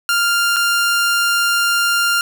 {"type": "tone with dropouts", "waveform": "sawtooth", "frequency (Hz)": 1396.9, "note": "F6", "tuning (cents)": 0, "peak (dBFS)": -10, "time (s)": [0.09, 2.21], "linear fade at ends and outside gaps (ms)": 1, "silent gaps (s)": [0.562, 0.566], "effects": []}